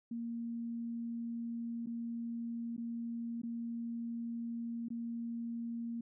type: tone with dropouts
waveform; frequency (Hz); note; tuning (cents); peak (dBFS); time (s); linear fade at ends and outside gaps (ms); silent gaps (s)
sine; 233.1; A#3; 0; -37; 0.11-6.01; 5; 1.861-1.869 / 2.766-2.778 / 3.418-3.433 / 4.885-4.903
effects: none